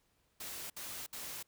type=noise bursts; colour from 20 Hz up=white; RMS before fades=-44 dBFS; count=3; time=0.4-1.428 s; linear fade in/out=5 ms; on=300 ms; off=64 ms; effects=pink hiss -75 dBFS RMS until 1.47 s